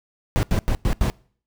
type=noise bursts at uneven times; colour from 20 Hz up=brown; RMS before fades=-19 dBFS; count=5; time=0.36-0.43 / 0.51-0.59 / 0.68-0.75 / 0.85-0.93 / 1.01-1.1 s; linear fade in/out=0 ms; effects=noise-tail reverb RT60 0.5 s tail -24 dB re dry